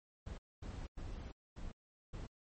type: noise bursts at uneven times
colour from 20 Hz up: brown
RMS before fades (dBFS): -45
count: 5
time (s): 0.26-0.38 / 0.62-0.87 / 0.97-1.32 / 1.56-1.72 / 2.13-2.27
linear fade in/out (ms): 10
effects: MP3 32 kbps